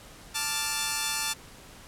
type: chord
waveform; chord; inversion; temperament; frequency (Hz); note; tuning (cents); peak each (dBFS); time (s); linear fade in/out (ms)
5% pulse; D minor; second; equal; 880 / 1174.7 / 1396.9; A5 / D6 / F6; 0 / 0 / 0; -18 / -21 / -21; 0.34-1.34; 20
effects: pink hiss -49 dBFS RMS until 1.87 s + low-pass 12000 Hz 12 dB/octave